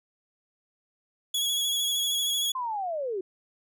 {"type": "tone with vibrato", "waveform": "sawtooth", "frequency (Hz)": 3349, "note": "G#7", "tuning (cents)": 14, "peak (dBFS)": -22, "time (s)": [1.34, 2.52], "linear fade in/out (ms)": 5, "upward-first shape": "sine", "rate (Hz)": 13, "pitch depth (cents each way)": 27}
{"type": "linear sweep", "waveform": "sine", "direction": "down", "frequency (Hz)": [1054, 357.4], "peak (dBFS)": -28, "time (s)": [2.55, 3.21], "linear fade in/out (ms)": 5}
{"effects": []}